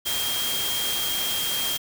sine tone in noise, 3218 Hz, G7, 45 cents sharp, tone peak -27 dBFS, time 0.05-1.78 s, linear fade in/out 20 ms, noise white, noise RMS -28 dBFS, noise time 0.05-1.78 s, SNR -2 dB, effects none

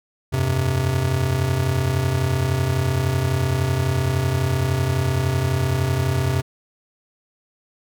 square chord, F suspended second, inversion none, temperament just, 87.31 / 98.22 / 130.96 Hz, F2 / G2 / C3, 0 / +4 / +2 cents, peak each -26 / -26 / -21 dBFS, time 0.32-6.42 s, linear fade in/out 20 ms, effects none

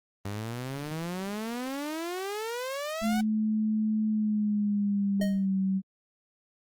sawtooth exponential sweep, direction up, 97.7 to 757 Hz, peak -28 dBFS, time 0.25-3.21 s, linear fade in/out 5 ms
sine tone with pitch glide, 216.1 to 191.41 Hz, A3 to G3, -31 to -41 cents, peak -24 dBFS, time 3.01-5.82 s, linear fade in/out 50 ms, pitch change -210 cents, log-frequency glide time 4.08-5.58 s
square tone with exponential decay, 622.3 Hz, D#5, in tune, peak -29 dBFS, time 5.21-5.46 s, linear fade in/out 5 ms, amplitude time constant 53 ms
effects Opus 24 kbps

